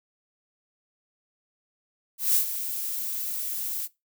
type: noise with ADSR envelope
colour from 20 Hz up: violet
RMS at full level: -20 dBFS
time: 2.18-3.88 s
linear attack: 170 ms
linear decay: 100 ms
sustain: -11 dB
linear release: 34 ms
effects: noise-tail reverb RT60 0.2 s tail -19 dB re dry